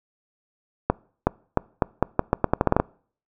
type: accelerating click train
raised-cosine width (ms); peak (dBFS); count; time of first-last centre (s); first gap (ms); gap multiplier
1; -3; 14; 0.9-2.8; 370; 0.82
effects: noise-tail reverb RT60 0.5 s tail -25 dB re dry